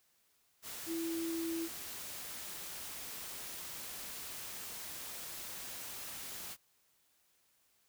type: tone in noise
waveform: sine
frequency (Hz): 330.8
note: E4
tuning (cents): +6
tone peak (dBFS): -35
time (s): 0.86-1.69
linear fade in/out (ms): 50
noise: white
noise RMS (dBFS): -45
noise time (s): 0.62-6.57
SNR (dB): +7
effects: white hiss -73 dBFS RMS until 7.88 s